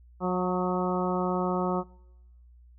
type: harmonic tone with a mistuned harmonic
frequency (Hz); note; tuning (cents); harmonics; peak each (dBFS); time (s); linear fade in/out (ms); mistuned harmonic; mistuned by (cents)
181.5; F#3; -33; 1 / 2 / 3 / 4 / 5 / 6 / 7; -28 / -31 / -33 / -34 / -35 / -36 / -36; 0.2-1.84; 50; 6; +30
effects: noise-tail reverb RT60 1.0 s tail -24 dB re dry + added 60 Hz sine -51 dBFS peak until 2.78 s